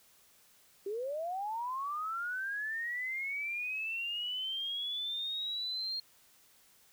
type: linear sweep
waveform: sine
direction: up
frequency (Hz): 382.1 to 4240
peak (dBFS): -34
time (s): 0.86-6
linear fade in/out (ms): 5
effects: white hiss -64 dBFS RMS until 6.92 s